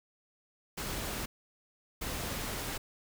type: noise bursts at uneven times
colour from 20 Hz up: pink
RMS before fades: -37 dBFS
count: 2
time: 0.77-1.26 / 2.01-2.78 s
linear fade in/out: 10 ms
effects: none